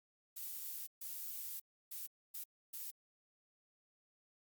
violet noise bursts at uneven times, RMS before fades -45 dBFS, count 5, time 0.36-0.87 / 1.01-1.6 / 1.91-2.07 / 2.34-2.44 / 2.73-2.91 s, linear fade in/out 10 ms, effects Opus 48 kbps

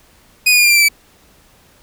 sawtooth tone with pitch steps, 2489 / 2458 / 2427 / 2396 / 2366 / 2336 / 2306 Hz, D#7 / D#7 / D#7 / D7 / D7 / D7 / D7, 0 / -22 / -44 / +34 / +12 / -10 / -32 cents, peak -5 dBFS, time 0.46-0.887 s, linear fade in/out 10 ms, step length 61 ms, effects pink hiss -50 dBFS RMS until 1.82 s

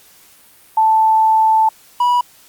sine / triangle tone pair in turn, 880 / 975.6 Hz, A5 / B5, 0 / -21 cents, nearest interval major second, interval 179 cents, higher second, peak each -9 dBFS, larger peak neither, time 0.77-1.69 / 2-2.21 s, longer first, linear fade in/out 5 ms, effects white hiss -47 dBFS RMS until 2.48 s + Opus 48 kbps

